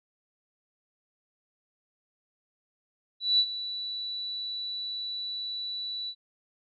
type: tone with ADSR envelope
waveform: sine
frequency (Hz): 3951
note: B7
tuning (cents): 0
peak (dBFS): -18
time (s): 3.2-6.15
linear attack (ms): 190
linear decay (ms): 61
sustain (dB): -14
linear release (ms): 65
effects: none